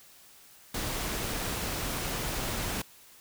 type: noise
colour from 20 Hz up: pink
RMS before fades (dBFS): -33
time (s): 0.74-2.82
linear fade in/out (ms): 5
effects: white hiss -55 dBFS RMS until 3.2 s